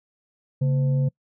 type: tone with frequency modulation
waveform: sine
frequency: 138.59 Hz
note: C#3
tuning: in tune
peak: -18 dBFS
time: 0.61-1.09 s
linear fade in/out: 10 ms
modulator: 372 Hz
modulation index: 0.32
effects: noise-tail reverb RT60 0.1 s tail -26 dB re dry